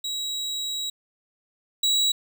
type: tone pair in turn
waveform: 35% pulse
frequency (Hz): 3863 / 3888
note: B7 / B7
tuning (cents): -39 / -28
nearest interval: unison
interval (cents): 11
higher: second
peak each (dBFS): -25 / -17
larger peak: second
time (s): 0.04-0.9 / 1.83-2.12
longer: first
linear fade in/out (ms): 5
effects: none